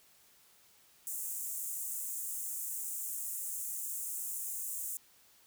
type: high-pass noise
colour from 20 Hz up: pink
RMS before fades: -39 dBFS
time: 1.07-4.97 s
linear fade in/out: 0 ms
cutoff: 7100 Hz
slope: 48 dB/octave
effects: white hiss -64 dBFS RMS until 5.46 s